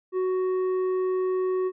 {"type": "tone with tanh clipping", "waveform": "triangle", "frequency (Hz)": 371.4, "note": "F#4", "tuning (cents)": 7, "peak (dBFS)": -24, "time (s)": [0.12, 1.72], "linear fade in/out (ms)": 50, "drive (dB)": 11, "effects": []}